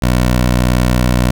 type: tone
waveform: 15% pulse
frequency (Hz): 61.6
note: B1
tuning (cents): -4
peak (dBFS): -4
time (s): 0.02-1.31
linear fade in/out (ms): 5
effects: none